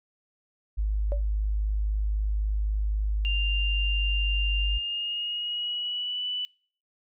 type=tone; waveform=sine; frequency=51.91 Hz; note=G#1; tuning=in tune; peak=-23 dBFS; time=0.77-4.79 s; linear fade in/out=20 ms
type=tone with exponential decay; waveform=sine; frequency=575 Hz; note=D5; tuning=37 cents flat; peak=-27 dBFS; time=1.12-1.24 s; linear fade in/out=0 ms; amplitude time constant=24 ms
type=tone with pitch glide; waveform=sine; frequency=2792 to 2975 Hz; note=F7 to F#7; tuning=-1 to +9 cents; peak=-28 dBFS; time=3.25-6.45 s; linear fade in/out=0 ms; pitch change=+110 cents; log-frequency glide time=4.59-6.25 s
effects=noise-tail reverb RT60 0.5 s tail -26 dB re dry